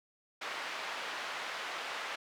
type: band-pass noise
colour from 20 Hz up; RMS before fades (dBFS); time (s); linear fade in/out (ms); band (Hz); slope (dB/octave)
pink; -40; 0.41-2.16; 10; 860 to 3200; 12
effects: none